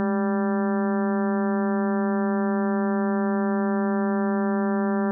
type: harmonic tone with a mistuned harmonic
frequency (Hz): 196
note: G3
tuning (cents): 0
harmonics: 1 / 2 / 3 / 4 / 5 / 6 / 7 / 8 / 9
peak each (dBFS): -22 / -28 / -32 / -34 / -36 / -38 / -39 / -40 / -41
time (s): 0-5.11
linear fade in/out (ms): 0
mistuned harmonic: 1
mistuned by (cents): +100
effects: none